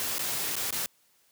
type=noise with dropouts; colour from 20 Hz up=white; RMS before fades=-31 dBFS; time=0-0.86 s; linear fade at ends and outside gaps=0 ms; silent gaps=0.183-0.193 / 0.555-0.565 / 0.706-0.726 s; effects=white hiss -66 dBFS RMS until 1.31 s + high-pass 80 Hz 12 dB/octave